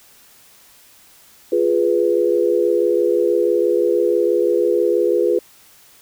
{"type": "chord", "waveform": "sine", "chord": "F diminished", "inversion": "none", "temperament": "equal", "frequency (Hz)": [349.2, 415.3, 493.9], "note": ["F4", "Ab4", "Cb5"], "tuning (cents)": [0, 0, 0], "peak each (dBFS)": -18, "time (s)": [1.52, 5.39], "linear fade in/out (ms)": 5, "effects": ["white hiss -49 dBFS RMS until 6.01 s"]}